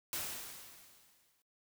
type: noise with exponential decay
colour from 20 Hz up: white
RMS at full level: -37 dBFS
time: 0.13-1.42 s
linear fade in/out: 0 ms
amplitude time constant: 280 ms
effects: noise-tail reverb RT60 0.2 s tail -24 dB re dry